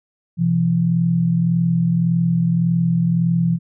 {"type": "tone pair together", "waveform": "sine", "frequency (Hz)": [127.8, 169.56], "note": ["C3", "E3"], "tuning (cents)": [-40, 49], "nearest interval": "perfect fourth", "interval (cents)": 489, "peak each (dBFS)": [-21, -15], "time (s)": [0.37, 3.59], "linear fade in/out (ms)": 50, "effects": []}